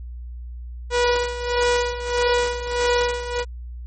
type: tone with tremolo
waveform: sawtooth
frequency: 485.8 Hz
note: B4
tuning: 29 cents flat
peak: -12 dBFS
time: 0.9-3.45 s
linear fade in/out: 50 ms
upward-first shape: sine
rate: 1.6 Hz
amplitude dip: 75%
effects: added 60 Hz sine -31 dBFS peak until 3.86 s + MP3 32 kbps